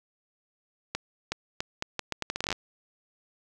accelerating click train, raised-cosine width 0.2 ms, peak -12 dBFS, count 16, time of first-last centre 0.95-2.527 s, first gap 370 ms, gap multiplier 0.77, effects none

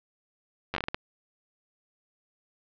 slowing click train, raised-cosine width 0.3 ms, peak -13 dBFS, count 8, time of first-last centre 0.74-0.945 s, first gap 10 ms, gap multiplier 1.35, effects low-pass 4000 Hz 12 dB/octave

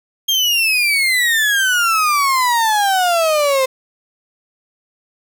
35% pulse exponential sweep, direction down, 3240 to 516 Hz, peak -11 dBFS, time 0.28-3.66 s, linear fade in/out 10 ms, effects 8-bit

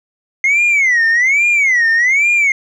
sine tone with vibrato, 2093 Hz, C7, in tune, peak -7 dBFS, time 0.44-2.52 s, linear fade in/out 2 ms, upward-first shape sine, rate 1.2 Hz, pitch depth 250 cents each way, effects tanh soft clip ceiling -8 dBFS

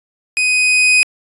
40% pulse tone with level ramp, 2500 Hz, D#7, 8 cents sharp, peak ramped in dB -12 to -7 dBFS, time 0.37-1.03 s, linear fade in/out 0 ms, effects resampled to 24000 Hz

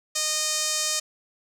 sawtooth tone with band-pass filter, 616 Hz, D#5, 17 cents flat, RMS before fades -26 dBFS, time 0.15-1 s, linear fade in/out 10 ms, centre 6600 Hz, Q 2.1, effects none

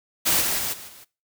white noise with level steps, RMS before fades -20 / -24 / -27 / -40 / -46 dBFS, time 0.25-1.05 s, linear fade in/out 20 ms, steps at 0.4 / 0.57 / 0.72 / 0.87 s, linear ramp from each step 20 ms, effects noise-tail reverb RT60 0.3 s tail -21 dB re dry

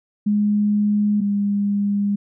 sine tone pair in turn, 207.7 / 202.6 Hz, G#3 / G#3, 0 / -43 cents, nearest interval unison, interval 43 cents, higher first, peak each -15 / -17 dBFS, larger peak first, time 0.26-1.21 / 1.21-2.16 s, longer neither, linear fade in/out 10 ms, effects none

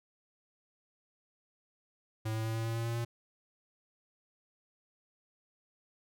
square tone with pitch steps, 110 / 111.02 / 112.05 / 113.09 / 114.14 / 115.2 / 116.27 / 117.35 Hz, A2 / A2 / A2 / A2 / A#2 / A#2 / A#2 / A#2, 0 / +16 / +32 / +48 / -36 / -20 / -4 / +12 cents, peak -33 dBFS, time 2.25-3.05 s, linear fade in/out 10 ms, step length 100 ms, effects none

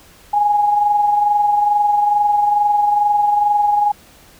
sine tone pair together, 826.7 / 849 Hz, G#5 / G#5, -8 / +38 cents, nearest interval unison, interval 46 cents, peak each -12 / -23 dBFS, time 0.33-3.92 s, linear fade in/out 10 ms, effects pink hiss -46 dBFS RMS until 4.39 s

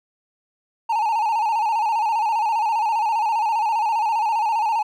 triangle tone with vibrato, 880 Hz, A5, in tune, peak -16 dBFS, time 0.89-4.83 s, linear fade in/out 10 ms, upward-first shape square, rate 15 Hz, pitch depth 71 cents each way, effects none

